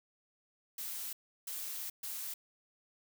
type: noise bursts at uneven times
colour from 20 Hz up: blue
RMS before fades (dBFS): -41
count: 3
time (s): 0.78-1.13 / 1.47-1.9 / 2.03-2.34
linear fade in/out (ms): 5
effects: none